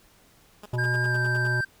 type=tone bursts; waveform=10% pulse; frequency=207.9 Hz; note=G#3; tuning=2 cents sharp; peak=-31 dBFS; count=9; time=0.63-1.472 s; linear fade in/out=2 ms; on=26 ms; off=76 ms
type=harmonic tone; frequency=122.6 Hz; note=B2; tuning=12 cents flat; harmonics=1 / 3 / 5 / 7 / 8; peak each=-25 / -35 / -39 / -42 / -43 dBFS; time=0.73-1.61 s; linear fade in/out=5 ms
type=tone with pitch glide; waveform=triangle; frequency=1604 to 1569.2 Hz; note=G6 to G6; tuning=+39 to +1 cents; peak=-23 dBFS; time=0.78-1.65 s; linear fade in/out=10 ms; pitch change=-38 cents; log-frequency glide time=1.07-1.16 s
effects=pink hiss -58 dBFS RMS until 1.8 s